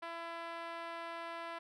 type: tone with band-pass filter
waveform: 5% pulse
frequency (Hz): 335.2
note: E4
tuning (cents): +29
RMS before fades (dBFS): -44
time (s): 0.02-1.59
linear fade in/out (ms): 10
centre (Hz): 850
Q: 1.2
effects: none